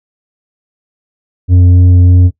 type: tone with tanh clipping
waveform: triangle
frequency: 89.7 Hz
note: F2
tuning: 47 cents sharp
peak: -4 dBFS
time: 1.48-2.31 s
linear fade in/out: 50 ms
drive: 11 dB
effects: noise-tail reverb RT60 0.1 s tail -18 dB re dry